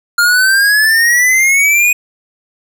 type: exponential sweep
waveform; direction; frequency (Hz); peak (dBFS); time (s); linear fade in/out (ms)
square; up; 1400 to 2489; -8; 0.18-1.93; 5
effects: none